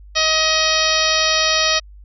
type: harmonic tone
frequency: 631 Hz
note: D#5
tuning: 24 cents sharp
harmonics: 1 / 2 / 3 / 4 / 5 / 6 / 7 / 8 / 9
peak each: -23 / -23 / -23 / -23 / -23 / -23 / -23 / -23 / -23 dBFS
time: 0.15-1.8 s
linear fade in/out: 20 ms
effects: added 50 Hz sine -38 dBFS peak until 2.04 s